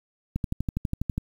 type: click train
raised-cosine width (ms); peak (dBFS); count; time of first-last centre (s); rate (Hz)
5; -14; 11; 0.36-1.18; 12.2
effects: 8-bit